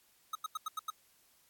square tone bursts, 1268 Hz, D#6, 32 cents sharp, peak -35 dBFS, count 6, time 0.33-0.903 s, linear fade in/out 5 ms, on 23 ms, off 87 ms, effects white hiss -68 dBFS RMS until 1.49 s + AAC 64 kbps

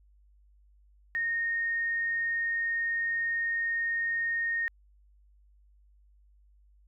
sine tone, 1849 Hz, A#6, 15 cents flat, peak -27 dBFS, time 1.15-4.68 s, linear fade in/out 0 ms, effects added 50 Hz sine -58 dBFS peak until 6.87 s

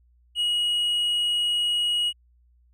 sine tone with tanh clipping, 2900 Hz, F#7, 35 cents flat, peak -22 dBFS, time 0.35-2.13 s, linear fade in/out 50 ms, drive 4 dB, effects added 60 Hz sine -57 dBFS peak until 2.73 s

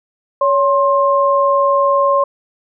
sine tone pair together, 561.5 / 1060 Hz, C#5 / C6, +22 / +22 cents, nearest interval major seventh, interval 1100 cents, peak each -13 dBFS, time 0.41-2.24 s, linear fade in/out 5 ms, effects none

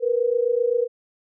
sine tone pair together, 466.2 / 493.9 Hz, A#4 / B4, 0 / 0 cents, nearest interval minor second, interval 100 cents, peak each -21 dBFS, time 0-0.88 s, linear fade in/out 50 ms, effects none

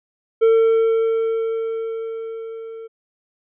triangle tone with level ramp, 451 Hz, A4, 43 cents sharp, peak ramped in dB -8 to -30 dBFS, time 0.41-2.88 s, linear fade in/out 20 ms, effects resampled to 8000 Hz

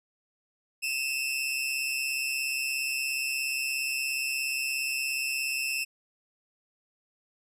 sawtooth tone pair together, 2558 / 2695 Hz, D#7 / E7, +47 / +38 cents, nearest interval minor second, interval 91 cents, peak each -29 / -27 dBFS, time 0.82-5.85 s, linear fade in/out 20 ms, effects resampled to 32000 Hz

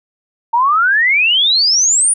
sine exponential sweep, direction up, 906 to 9800 Hz, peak -9 dBFS, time 0.53-2.14 s, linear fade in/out 10 ms, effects none

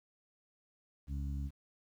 harmonic tone, 69.7 Hz, C#2, 10 cents sharp, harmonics 1 / 2 / 3 / 4, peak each -36 / -43 / -49 / -50 dBFS, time 1.07-1.51 s, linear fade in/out 50 ms, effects 11-bit

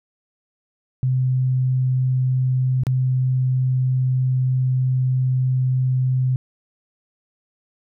sine tone with dropouts, 128.8 Hz, C3, 27 cents flat, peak -16 dBFS, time 1.03-6.36 s, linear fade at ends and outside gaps 0 ms, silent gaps 2.835-2.868 s, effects none

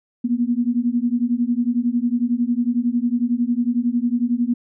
sine beating tone pair, 234.9 / 245.9 Hz, A#3 / B3, +13 / -7 cents, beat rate 11 Hz, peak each -20 / -20 dBFS, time 0.24-4.54 s, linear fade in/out 10 ms, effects none

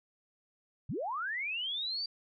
sine linear sweep, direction up, 85.9 to 4713 Hz, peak -33 dBFS, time 0.89-2.06 s, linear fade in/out 5 ms, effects none

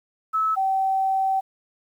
sine tone pair in turn, 1300 / 769.4 Hz, E6 / G5, -24 / -33 cents, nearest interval major sixth, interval 909 cents, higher first, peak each -19 dBFS, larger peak neither, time 0.33-0.56 / 0.56-1.41 s, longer second, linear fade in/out 20 ms, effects 9-bit

